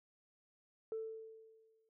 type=tone with exponential decay; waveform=sine; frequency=443.8 Hz; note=A4; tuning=15 cents sharp; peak=-35 dBFS; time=0.92-1.89 s; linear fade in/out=1 ms; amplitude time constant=210 ms; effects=noise-tail reverb RT60 0.1 s tail -24 dB re dry + tanh soft clip ceiling -34 dBFS